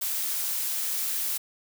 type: noise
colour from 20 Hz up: blue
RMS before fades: -29 dBFS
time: 0.01-1.38 s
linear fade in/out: 10 ms
effects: none